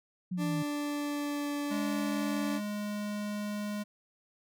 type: exponential sweep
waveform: sine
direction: down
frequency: 184.8 to 156.1 Hz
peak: -31 dBFS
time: 0.31-0.63 s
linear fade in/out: 10 ms
type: tone with pitch glide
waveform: 40% pulse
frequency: 293.7 to 289.2 Hz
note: D4 to D4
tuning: 0 to -27 cents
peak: -31 dBFS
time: 0.37-2.61 s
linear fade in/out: 50 ms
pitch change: -27 cents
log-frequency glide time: 0.5-1.54 s
type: tone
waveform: square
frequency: 207.7 Hz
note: G#3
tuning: in tune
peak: -34 dBFS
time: 1.7-3.84 s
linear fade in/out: 20 ms
effects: none